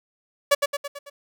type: tone with echo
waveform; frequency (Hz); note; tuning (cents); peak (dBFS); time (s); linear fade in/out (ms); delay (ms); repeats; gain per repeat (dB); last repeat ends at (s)
sawtooth; 570; C#5; +48; -10; 0.51-0.55; 10; 110; 5; -5; 1.1
effects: none